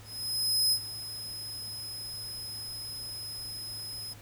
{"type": "tone with ADSR envelope", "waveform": "sawtooth", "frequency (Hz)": 5090, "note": "D#8", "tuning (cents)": 39, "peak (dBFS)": -20, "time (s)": [0.04, 4.14], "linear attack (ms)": 680, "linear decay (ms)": 69, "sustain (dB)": -15, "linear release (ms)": 18, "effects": ["added 106 Hz sine -50 dBFS peak until 4.21 s", "pink hiss -53 dBFS RMS until 4.21 s"]}